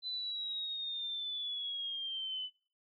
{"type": "linear sweep", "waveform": "sine", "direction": "down", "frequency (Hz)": [4030, 2994], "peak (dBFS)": -36, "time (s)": [0.02, 2.5], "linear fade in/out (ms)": 50, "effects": ["noise-tail reverb RT60 0.4 s tail -21 dB re dry", "AAC 48 kbps"]}